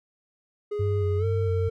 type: tone with pitch glide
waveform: triangle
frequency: 415.3 to 452.9 Hz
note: G#4 to A#4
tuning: 0 to -50 cents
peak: -25 dBFS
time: 0.71-1.7 s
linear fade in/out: 10 ms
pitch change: +150 cents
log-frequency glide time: 1.18-1.25 s
type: tone with vibrato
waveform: sine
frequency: 95.8 Hz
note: G2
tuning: 39 cents flat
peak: -23 dBFS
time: 0.79-1.69 s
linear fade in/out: 10 ms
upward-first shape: square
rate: 2.2 Hz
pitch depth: 46 cents each way
effects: none